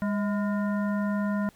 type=harmonic tone with a mistuned harmonic; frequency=202.8 Hz; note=G#3; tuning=41 cents flat; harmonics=1 / 3 / 5 / 7 / 9; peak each=-25 / -35 / -38 / -39 / -44 dBFS; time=0.02-1.49 s; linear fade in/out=0 ms; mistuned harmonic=3; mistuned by=+77 cents; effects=pink hiss -59 dBFS RMS until 1.55 s